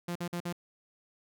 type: tone bursts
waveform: sawtooth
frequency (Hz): 173.9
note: F3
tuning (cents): -7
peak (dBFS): -29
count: 4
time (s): 0.08-0.527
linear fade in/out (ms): 5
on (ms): 75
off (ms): 49
effects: none